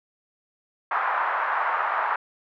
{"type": "band-pass noise", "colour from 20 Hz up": "pink", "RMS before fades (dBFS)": -25, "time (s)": [0.91, 2.16], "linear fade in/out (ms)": 5, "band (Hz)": [860, 1500], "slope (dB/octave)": 24, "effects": []}